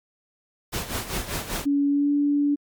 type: noise with tremolo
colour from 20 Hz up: pink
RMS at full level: -27 dBFS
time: 0.72-1.66 s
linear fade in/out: 20 ms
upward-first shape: sine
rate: 5.1 Hz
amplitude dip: 70%
type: tone with pitch glide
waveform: sine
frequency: 283.6 to 288.4 Hz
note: C#4 to D4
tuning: +40 to -31 cents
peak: -18 dBFS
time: 1.65-2.56 s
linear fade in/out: 20 ms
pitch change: +29 cents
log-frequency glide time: 1.88-2.11 s
effects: MP3 96 kbps